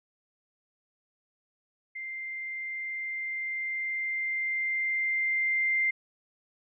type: tone with level ramp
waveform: sine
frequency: 2093 Hz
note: C7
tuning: in tune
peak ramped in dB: -35 to -23 dBFS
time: 1.95-5.91 s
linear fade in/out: 10 ms
effects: none